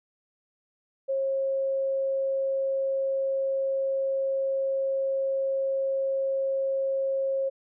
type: tone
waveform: sine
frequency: 540 Hz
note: C#5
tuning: 45 cents flat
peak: -24 dBFS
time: 1.08-7.5 s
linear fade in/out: 20 ms
effects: none